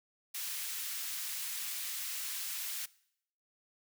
white high-pass noise, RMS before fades -39 dBFS, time 0.34-2.86 s, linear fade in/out 10 ms, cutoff 1700 Hz, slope 12 dB/octave, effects noise-tail reverb RT60 0.7 s tail -21 dB re dry

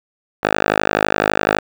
5% pulse tone with band-pass filter, 51.91 Hz, G#1, in tune, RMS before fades -17 dBFS, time 0.43-1.59 s, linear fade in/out 5 ms, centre 1200 Hz, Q 0.9, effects none

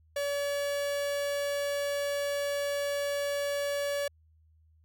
45% pulse tone, 570 Hz, C#5, 48 cents sharp, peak -29 dBFS, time 0.16-4.08 s, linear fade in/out 5 ms, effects added 79 Hz sine -60 dBFS peak until 4.84 s

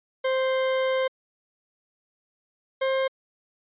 40% pulse tone pair in turn, 523.3 / 530.6 Hz, C5 / C5, 0 / +24 cents, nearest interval unison, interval 24 cents, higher second, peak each -21 dBFS, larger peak neither, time 0.24-1.08 / 2.81-3.08 s, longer first, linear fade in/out 10 ms, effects resampled to 8000 Hz

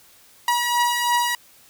sawtooth beating tone pair, 960 / 963 Hz, B5 / B5, -49 / -44 cents, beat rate 3 Hz, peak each -21 / -16 dBFS, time 0.48-1.35 s, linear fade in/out 2 ms, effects white hiss -52 dBFS RMS until 1.69 s

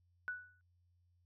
sine tone with exponential decay, 1480 Hz, F#6, in tune, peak -35 dBFS, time 0.28-0.61 s, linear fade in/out 0 ms, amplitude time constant 70 ms, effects added 88 Hz sine -70 dBFS peak until 1.25 s

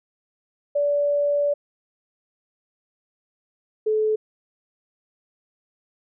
sine tone pair in turn, 578 / 432 Hz, D5 / A4, -28 / -32 cents, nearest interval perfect fourth, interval 504 cents, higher first, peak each -18 dBFS, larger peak neither, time 0.75-1.54 / 3.86-4.16 s, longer first, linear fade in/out 10 ms, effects none

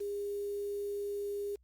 sine tone with quantisation, 406.3 Hz, G#4, 38 cents flat, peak -34 dBFS, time 0-1.56 s, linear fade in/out 10 ms, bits 9, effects added 61 Hz sine -63 dBFS peak until 1.63 s + Opus 48 kbps

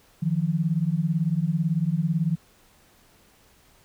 sine beating tone pair, 155 / 173 Hz, D#3 / F3, -6 / -16 cents, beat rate 18 Hz, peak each -24 dBFS, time 0.22-2.36 s, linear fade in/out 10 ms, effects pink hiss -58 dBFS RMS until 3.84 s

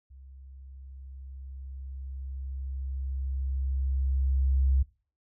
sine tone with level ramp, 66.6 Hz, C2, 31 cents sharp, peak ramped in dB -47 to -20 dBFS, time 0.1-4.83 s, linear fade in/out 10 ms, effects noise-tail reverb RT60 0.4 s tail -22 dB re dry

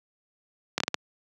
slowing click train, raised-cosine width 0.2 ms, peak -7 dBFS, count 5, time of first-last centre 0.78-0.943 s, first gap 23 ms, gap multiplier 1.4, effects high-pass 150 Hz 12 dB/octave

